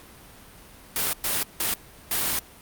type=noise bursts at uneven times; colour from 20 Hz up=white; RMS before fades=-25 dBFS; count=4; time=0.96-1.13 / 1.24-1.43 / 1.6-1.74 / 2.11-2.39 s; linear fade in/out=2 ms; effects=pink hiss -48 dBFS RMS until 2.61 s + Opus 48 kbps